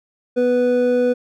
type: tone pair together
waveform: triangle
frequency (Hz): 246.9 / 493.9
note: B3 / B4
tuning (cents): 0 / 0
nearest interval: octave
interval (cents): 1200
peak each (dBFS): -18 / -13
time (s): 0.36-1.14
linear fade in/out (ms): 20
effects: none